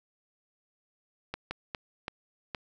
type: slowing click train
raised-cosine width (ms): 0.3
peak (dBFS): -18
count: 5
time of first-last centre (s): 1.34-2.548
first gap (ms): 170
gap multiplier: 1.4
effects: none